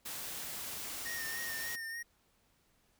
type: noise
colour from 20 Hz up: white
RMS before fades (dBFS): -42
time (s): 0.05-1.76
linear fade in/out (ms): 10
type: tone with vibrato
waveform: square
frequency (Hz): 1839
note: A#6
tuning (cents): -24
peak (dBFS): -40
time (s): 1.05-2.03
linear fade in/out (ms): 10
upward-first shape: sine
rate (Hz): 3.4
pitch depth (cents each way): 35
effects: pink hiss -72 dBFS RMS until 2.99 s